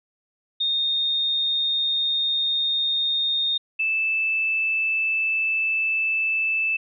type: tone pair in turn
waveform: sine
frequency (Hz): 3678 / 2633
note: A#7 / E7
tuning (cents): -24 / -3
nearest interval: tritone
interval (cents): 579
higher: first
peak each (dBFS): -20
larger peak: neither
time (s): 0.6-3.58 / 3.79-6.77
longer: neither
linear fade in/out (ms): 10
effects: none